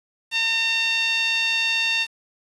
10% pulse tone with band-pass filter, 909 Hz, A#5, 44 cents flat, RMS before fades -22 dBFS, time 0.31-2.07 s, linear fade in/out 50 ms, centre 2900 Hz, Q 2.3, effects resampled to 24000 Hz + 7-bit

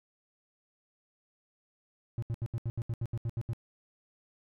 triangle tone bursts, 116 Hz, A#2, 8 cents flat, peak -28 dBFS, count 12, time 2.18-3.533 s, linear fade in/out 0 ms, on 44 ms, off 75 ms, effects none

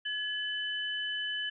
sine tone pair together, 1700 / 3011 Hz, G#6 / F#7, +40 / +30 cents, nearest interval minor seventh, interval 990 cents, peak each -35 / -34 dBFS, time 0.05-1.5 s, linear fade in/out 10 ms, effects none

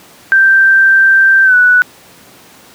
sine tone with pitch glide, 1568 to 1480 Hz, G6 to F#6, 0 to 0 cents, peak -4 dBFS, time 0.32-1.82 s, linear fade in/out 0 ms, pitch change -100 cents, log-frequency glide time 1.44-1.55 s, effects pink hiss -40 dBFS RMS until 2.74 s + high-pass 150 Hz 12 dB/octave

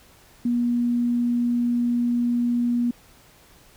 sine tone, 240.2 Hz, B3, 48 cents flat, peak -19 dBFS, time 0.45-2.91 s, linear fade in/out 5 ms, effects pink hiss -53 dBFS RMS until 3.76 s

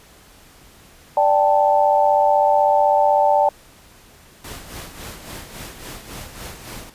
sine chord, D suspended fourth, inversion none, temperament equal, 587.3 / 784 / 880 Hz, D5 / G5 / A5, 0 / 0 / 0 cents, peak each -17 dBFS, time 1.17-3.49 s, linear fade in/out 2 ms
pink noise with tremolo, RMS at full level -33 dBFS, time 4.44-6.9 s, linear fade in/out 5 ms, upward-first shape sine, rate 3.6 Hz, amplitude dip 60%
effects pink hiss -48 dBFS RMS until 6.94 s + resampled to 32000 Hz

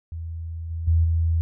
sine tone with level steps, 82.41 Hz, E2, in tune, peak -29 / -26 / -15 / -18 dBFS, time 0.12-1.41 s, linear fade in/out 0 ms, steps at 0.7 / 0.87 / 1.04 s, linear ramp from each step 10 ms, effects none

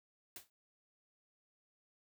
white noise with exponential decay, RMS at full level -45 dBFS, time 0.36-0.5 s, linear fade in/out 1 ms, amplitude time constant 29 ms, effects none

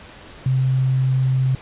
sine tone, 130.81 Hz, C3, in tune, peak -15 dBFS, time 0.46-1.55 s, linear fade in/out 2 ms, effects pink hiss -41 dBFS RMS until 1.61 s + resampled to 8000 Hz

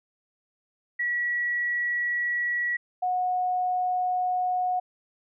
sine tone pair in turn, 1931 / 729.8 Hz, B6 / F#5, -39 / -24 cents, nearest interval octave + perfect fourth, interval 1685 cents, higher first, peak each -24 / -23 dBFS, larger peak second, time 0.99-2.77 / 3.02-4.8 s, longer neither, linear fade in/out 10 ms, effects none

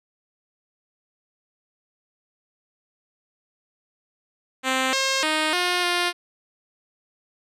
5% pulse tone with pitch steps, 261.4 / 535 / 310.5 / 356.9 / 352.3 Hz, C4 / C5 / D#4 / F4 / F4, -1 / +38 / -3 / +38 / +15 cents, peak -9 dBFS, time 4.63-6.13 s, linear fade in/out 50 ms, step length 300 ms, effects low-pass 9000 Hz 12 dB/octave

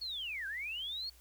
sine linear two-way sweep, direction down then up, 4435 to 1524 to 4435 Hz, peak -37 dBFS, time 0.01-1.1 s, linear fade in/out 10 ms, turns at 0.47 s, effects added 60 Hz sine -60 dBFS peak until 1.2 s + white hiss -63 dBFS RMS until 1.2 s

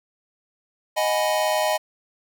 square chord, G# minor seventh, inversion second, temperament equal, 622.3 / 740 / 830.6 / 987.8 Hz, D#5 / F#5 / G#5 / B5, 0 / 0 / 0 / 0 cents, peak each -23 / -29 / -27 / -29 dBFS, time 0.96-1.78 s, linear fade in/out 20 ms, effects none

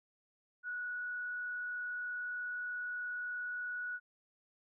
sine tone with frequency modulation, 1467 Hz, F#6, 15 cents flat, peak -37 dBFS, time 0.63-4 s, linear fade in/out 50 ms, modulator 36.8 Hz, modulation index 0.33, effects none

